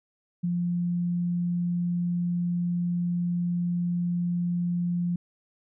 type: tone with ADSR envelope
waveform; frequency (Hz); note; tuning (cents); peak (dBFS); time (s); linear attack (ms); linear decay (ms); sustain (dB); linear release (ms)
sine; 174.7; F3; +1; -22; 0.43-5.16; 15; 9; -2; 4
effects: none